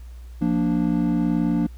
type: chord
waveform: triangle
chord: Bb major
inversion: second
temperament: equal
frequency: 174.61 / 233.1 / 293.7 Hz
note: F3 / Bb3 / D4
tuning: 0 / 0 / 0 cents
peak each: -21 dBFS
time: 0.41-1.67 s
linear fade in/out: 10 ms
effects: added 60 Hz sine -36 dBFS peak until 1.77 s + pink hiss -57 dBFS RMS until 1.77 s